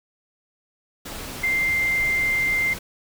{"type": "tone in noise", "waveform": "sine", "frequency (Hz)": 2093, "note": "C7", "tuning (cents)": 0, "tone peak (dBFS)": -19, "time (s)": [1.43, 2.74], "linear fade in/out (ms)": 10, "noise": "pink", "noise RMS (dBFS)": -34, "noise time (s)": [1.05, 2.79], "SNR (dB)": 12, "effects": []}